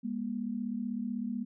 sine tone pair together, 204.2 / 240.2 Hz, G#3 / B3, -29 / -48 cents, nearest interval minor third, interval 281 cents, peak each -36 / -34 dBFS, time 0.03-1.45 s, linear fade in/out 20 ms, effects none

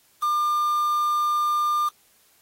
triangle tone with quantisation, 1200 Hz, D6, 37 cents sharp, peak -18 dBFS, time 0.22-1.89 s, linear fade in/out 10 ms, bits 6, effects white hiss -60 dBFS RMS until 2.41 s + AAC 48 kbps

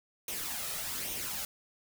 white noise with flanger, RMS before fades -37 dBFS, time 0.28-1.45 s, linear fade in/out 2 ms, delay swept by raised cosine 0.32 to 1.62 ms, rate 1.2 Hz, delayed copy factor +0.55, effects none

